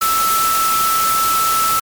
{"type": "tone in noise", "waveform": "sine", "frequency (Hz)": 1318.5, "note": "E6", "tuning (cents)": 0, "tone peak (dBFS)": -14, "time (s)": [0.01, 1.8], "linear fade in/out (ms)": 10, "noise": "white", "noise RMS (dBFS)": -20, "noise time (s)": [0.01, 1.8], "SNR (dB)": 3, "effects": ["MP3 96 kbps"]}